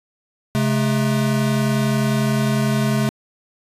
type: tone pair together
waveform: square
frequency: 134.94 / 214.5 Hz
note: C#3 / A3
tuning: -46 / -44 cents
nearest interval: minor sixth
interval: 802 cents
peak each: -20 / -20 dBFS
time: 0.55-3.09 s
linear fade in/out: 0 ms
effects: resampled to 32000 Hz